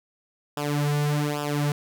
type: tone with flanger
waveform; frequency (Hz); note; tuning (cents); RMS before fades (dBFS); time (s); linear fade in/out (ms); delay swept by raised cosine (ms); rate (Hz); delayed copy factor
sawtooth; 146.83; D3; 0; -25; 0.57-1.72; 2; 0.47 to 3.77; 1.2; -0.9
effects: none